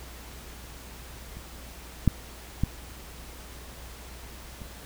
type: clicks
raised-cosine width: 5 ms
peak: -30 / -6 / -11 / -29 dBFS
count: 4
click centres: 1.37 / 2.077 / 2.636 / 4.618 s
effects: added 60 Hz sine -45 dBFS peak until 4.85 s + pink hiss -46 dBFS RMS until 4.85 s